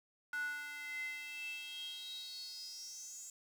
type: tone with high-pass filter sweep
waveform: square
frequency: 293.7 Hz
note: D4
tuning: in tune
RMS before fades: -45 dBFS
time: 0.33-3.3 s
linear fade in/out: 2 ms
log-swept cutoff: 1400 to 7200 Hz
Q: 9.5
effects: 11-bit